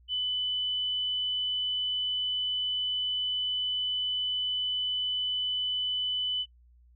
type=tone with frequency modulation; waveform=sine; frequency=3000 Hz; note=F#7; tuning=23 cents sharp; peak=-27 dBFS; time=0.08-6.46 s; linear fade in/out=50 ms; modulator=47.1 Hz; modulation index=0.27; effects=noise-tail reverb RT60 0.1 s tail -22 dB re dry + added 60 Hz sine -56 dBFS peak until 6.95 s